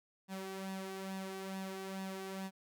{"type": "tone with flanger", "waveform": "sawtooth", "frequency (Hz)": 191.5, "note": "G3", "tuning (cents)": -40, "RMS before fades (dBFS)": -43, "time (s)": [0.28, 2.51], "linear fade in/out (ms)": 50, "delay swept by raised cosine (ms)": [1.1, 2.6], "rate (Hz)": 2.3, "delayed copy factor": 0.55, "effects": []}